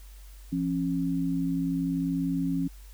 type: tone pair together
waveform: sine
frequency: 171.41 / 272.1 Hz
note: F3 / C#4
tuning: -32 / -32 cents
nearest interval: minor sixth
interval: 800 cents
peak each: -29 / -27 dBFS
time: 0.52-2.68 s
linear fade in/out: 10 ms
effects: added 48 Hz sine -44 dBFS peak until 2.93 s + white hiss -57 dBFS RMS until 2.93 s